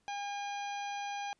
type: harmonic tone with a mistuned harmonic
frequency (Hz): 810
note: G#5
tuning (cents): -43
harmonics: 1 / 2 / 3 / 4 / 5 / 6 / 7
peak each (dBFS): -37 / -47 / -46 / -50 / -55 / -57 / -52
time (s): 0.08-1.33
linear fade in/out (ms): 0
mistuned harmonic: 7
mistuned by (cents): +84
effects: pink hiss -75 dBFS RMS until 1.39 s + resampled to 22050 Hz